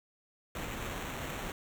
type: noise with sample-and-hold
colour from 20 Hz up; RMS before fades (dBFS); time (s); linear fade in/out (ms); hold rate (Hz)
pink; -39; 0.55-1.52; 2; 4900
effects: none